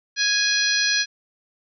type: harmonic tone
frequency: 830.6 Hz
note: G#5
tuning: in tune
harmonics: 2 / 3 / 4 / 5 / 6 / 7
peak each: -23 / -27 / -29 / -23 / -27 / -27 dBFS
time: 0.16-1.06 s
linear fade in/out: 50 ms
effects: none